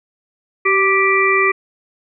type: harmonic tone with a mistuned harmonic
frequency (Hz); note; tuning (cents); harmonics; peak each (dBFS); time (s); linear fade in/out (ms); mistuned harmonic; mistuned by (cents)
392; G4; 0; 1 / 3 / 5 / 6; -17 / -17 / -17 / -17; 0.65-1.52; 10; 1; -26
effects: none